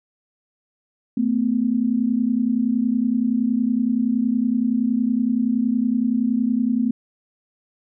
sine tone pair together, 222.9 / 253.6 Hz, A3 / B3, +23 / +46 cents, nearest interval major second, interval 223 cents, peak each -20 dBFS, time 1.17-6.91 s, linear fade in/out 5 ms, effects none

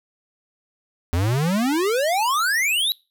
square exponential sweep, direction up, 81.1 to 4000 Hz, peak -19 dBFS, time 1.13-2.92 s, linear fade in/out 0 ms, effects noise-tail reverb RT60 0.3 s tail -24 dB re dry

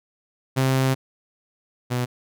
sawtooth tone pair in turn, 132.1 / 123.93 Hz, C3 / B2, +17 / +6 cents, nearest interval minor second, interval 111 cents, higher first, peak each -14 / -18 dBFS, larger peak first, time 0.56-0.95 / 1.9-2.06 s, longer first, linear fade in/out 20 ms, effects none

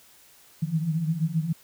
sine tone cluster, 154.4 / 160.9 / 168.9 Hz, D#3 / E3 / E3, -13 / -42 / +42 cents, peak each -28 dBFS, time 0.62-1.53 s, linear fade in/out 10 ms, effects white hiss -55 dBFS RMS until 1.63 s

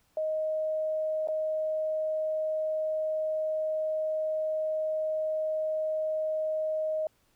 sine tone with dropouts, 625 Hz, D#5, 8 cents sharp, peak -27 dBFS, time 0.17-7.07 s, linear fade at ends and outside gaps 2 ms, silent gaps 1.274-1.285 s, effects pink hiss -69 dBFS RMS until 7.35 s

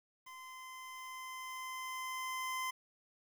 25% pulse tone with level ramp, 1033 Hz, C6, 22 cents flat, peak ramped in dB -46 to -32 dBFS, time 0.26-2.71 s, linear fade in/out 10 ms, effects 11-bit

